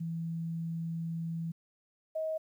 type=tone pair in turn; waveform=sine; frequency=165.3 / 633.7 Hz; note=E3 / D#5; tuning=+5 / +32 cents; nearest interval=octave + major seventh; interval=2327 cents; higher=second; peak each=-33 / -31 dBFS; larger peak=second; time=0-1.52 / 2.15-2.38 s; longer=first; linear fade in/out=10 ms; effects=11-bit